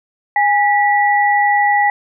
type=tone pair together; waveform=sine; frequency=821.5 / 1952 Hz; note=G#5 / B6; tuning=-19 / -21 cents; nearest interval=octave + minor third; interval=1498 cents; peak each=-12 / -15 dBFS; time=0.36-1.9 s; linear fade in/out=2 ms; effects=none